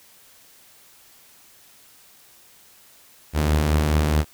sawtooth beating tone pair, 71.4 / 76.1 Hz, D2 / D#2, -48 / -38 cents, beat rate 4.7 Hz, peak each -23 / -14 dBFS, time 3.33-4.25 s, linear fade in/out 50 ms, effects white hiss -52 dBFS RMS until 4.33 s

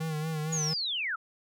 square tone with vibrato, 156.7 Hz, D#3, 13 cents sharp, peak -31 dBFS, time 0-0.74 s, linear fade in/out 10 ms, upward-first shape sine, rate 4.3 Hz, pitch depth 54 cents each way
sine linear sweep, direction down, 6900 to 1244.5 Hz, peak -29 dBFS, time 0.52-1.16 s, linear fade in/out 10 ms
effects none

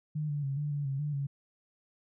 sine tone with pitch steps, 151.9 / 145.9 / 137.1 / 147.6 / 144.4 / 136.2 / 148.1 / 139.8 Hz, D#3 / D3 / C#3 / D3 / D3 / C#3 / D3 / C#3, -41 / -11 / -19 / +9 / -29 / -30 / +15 / +15 cents, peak -30 dBFS, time 0.15-1.27 s, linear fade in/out 10 ms, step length 140 ms, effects none

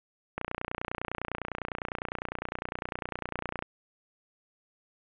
click train, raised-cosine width 0.5 ms, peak -17 dBFS, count 98, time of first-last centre 0.38-3.624 s, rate 29.9 Hz, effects resampled to 8000 Hz + 8-bit

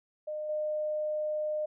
sine tone with level steps, 609 Hz, D#5, 37 cents flat, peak -33 / -29 dBFS, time 0.27-1.66 s, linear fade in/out 10 ms, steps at 0.49 s, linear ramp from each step 5 ms, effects none

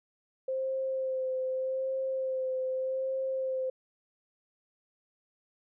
sine tone with vibrato, 523.3 Hz, C5, in tune, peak -29 dBFS, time 0.48-3.7 s, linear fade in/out 5 ms, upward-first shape sine, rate 0.83 Hz, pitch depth 19 cents each way, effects none

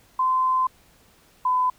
sine tone pair in turn, 1031 / 1008 Hz, C6 / B5, -26 / +35 cents, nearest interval unison, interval 39 cents, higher first, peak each -18 dBFS, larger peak neither, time 0.19-0.67 / 1.45-1.7 s, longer first, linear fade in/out 5 ms, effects pink hiss -57 dBFS RMS until 1.78 s

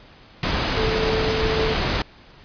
sine tone in noise, 440 Hz, A4, in tune, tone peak -22 dBFS, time 0.77-1.74 s, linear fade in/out 2 ms, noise pink, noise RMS -22 dBFS, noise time 0.43-2.02 s, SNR -3 dB, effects pink hiss -48 dBFS RMS until 2.44 s + resampled to 11025 Hz

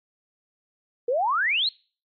sine exponential sweep, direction up, 456.6 to 4341 Hz, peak -20 dBFS, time 1.08-1.69 s, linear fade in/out 5 ms, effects noise-tail reverb RT60 0.4 s tail -25 dB re dry + MP3 32 kbps

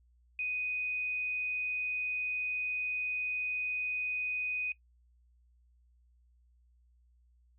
sine tone, 2493 Hz, D#7, 3 cents sharp, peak -32 dBFS, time 0.39-4.72 s, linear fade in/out 2 ms, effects noise-tail reverb RT60 0.1 s tail -18 dB re dry + added 60 Hz sine -63 dBFS peak until 7.58 s

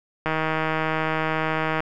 click train, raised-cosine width 0.5 ms, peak -9 dBFS, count 245, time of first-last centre 0.26-1.804 s, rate 158 Hz, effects none

